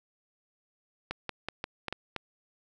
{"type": "clicks", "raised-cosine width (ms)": 0.3, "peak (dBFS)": -17, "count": 7, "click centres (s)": [1.11, 1.293, 1.486, 1.641, 1.883, 1.926, 2.163], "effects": []}